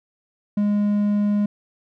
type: tone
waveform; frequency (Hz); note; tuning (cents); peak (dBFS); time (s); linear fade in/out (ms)
triangle; 206.3; G#3; -11; -15; 0.57-1.46; 5
effects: none